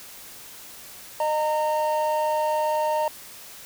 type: tone pair together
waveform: triangle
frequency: 613.4 / 919 Hz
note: D#5 / A#5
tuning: -25 / -25 cents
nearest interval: perfect fifth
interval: 700 cents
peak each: -22 dBFS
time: 1.2-3.08 s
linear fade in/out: 2 ms
effects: white hiss -43 dBFS RMS until 3.65 s